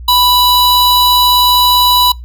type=tone pair together; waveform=square; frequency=986 / 3939 Hz; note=B5 / B7; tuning=-3 / -5 cents; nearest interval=2 octaves; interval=2398 cents; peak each=-10 dBFS; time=0.08-2.12 s; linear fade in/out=5 ms; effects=noise-tail reverb RT60 0.2 s tail -24 dB re dry + added 60 Hz sine -25 dBFS peak until 2.24 s